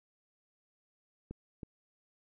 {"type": "clicks", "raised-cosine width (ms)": 3, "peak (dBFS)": -29, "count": 2, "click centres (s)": [1.31, 1.632], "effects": []}